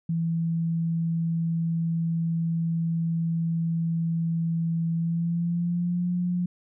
sine tone with pitch glide, 165.6 to 177.49 Hz, E3 to F3, +8 to +28 cents, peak -23 dBFS, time 0.09-6.46 s, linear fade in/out 5 ms, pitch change +120 cents, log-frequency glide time 4.94-6.1 s, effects none

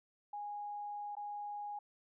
sine tone with dropouts, 825 Hz, G#5, 12 cents flat, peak -40 dBFS, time 0.33-1.79 s, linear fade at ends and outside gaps 5 ms, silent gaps 1.153-1.167 s, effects none

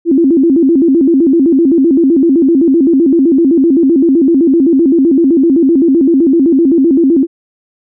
sine tone with vibrato, 300.4 Hz, D4, 39 cents sharp, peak -5 dBFS, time 0.05-7.27 s, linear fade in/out 50 ms, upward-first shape square, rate 7.8 Hz, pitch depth 200 cents each way, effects none

